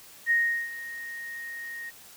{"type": "tone with ADSR envelope", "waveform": "sine", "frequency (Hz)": 1864.7, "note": "A#6", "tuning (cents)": 0, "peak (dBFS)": -19, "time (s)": [0.26, 1.91], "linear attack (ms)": 47, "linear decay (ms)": 380, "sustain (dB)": -16, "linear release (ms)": 25, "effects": ["white hiss -50 dBFS RMS until 2.16 s"]}